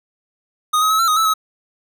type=tone with pitch steps; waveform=square; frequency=1241 / 1269 / 1289 / 1349 / 1251 / 1313 / 1280 Hz; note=D#6 / D#6 / E6 / E6 / D#6 / E6 / D#6; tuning=-5 / +34 / -39 / +40 / +9 / -7 / +49 cents; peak=-14 dBFS; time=0.73-1.339 s; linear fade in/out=10 ms; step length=87 ms; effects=none